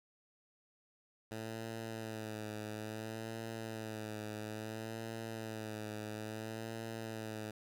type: tone with vibrato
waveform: 10% pulse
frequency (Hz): 110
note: A2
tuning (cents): 0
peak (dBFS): -33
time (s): 1.31-7.51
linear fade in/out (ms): 5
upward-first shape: sine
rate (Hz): 0.59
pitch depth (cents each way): 48
effects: none